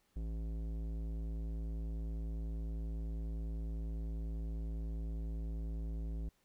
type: tone with tanh clipping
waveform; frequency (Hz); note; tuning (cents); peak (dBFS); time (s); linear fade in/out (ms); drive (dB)
sine; 55; A1; 0; -39; 0.16-6.29; 5; 15
effects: pink hiss -75 dBFS RMS until 6.44 s